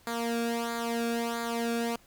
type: tone with flanger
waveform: sawtooth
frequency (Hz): 233.1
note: A#3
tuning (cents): 0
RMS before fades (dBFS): -31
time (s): 0.07-1.96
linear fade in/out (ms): 2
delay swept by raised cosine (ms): 0.35 to 1.01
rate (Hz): 1.5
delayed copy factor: -0.75
effects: pink hiss -60 dBFS RMS until 2.06 s